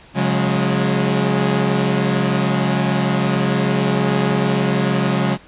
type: chord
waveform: sawtooth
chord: C# suspended fourth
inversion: none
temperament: equal with one note detuned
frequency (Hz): 138.59 / 181.09 / 207.7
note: C#3 / F#3 / G#3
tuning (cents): 0 / -37 / 0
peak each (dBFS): -16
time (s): 0.14-5.38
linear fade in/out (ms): 50
effects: pink hiss -45 dBFS RMS until 5.47 s + resampled to 8000 Hz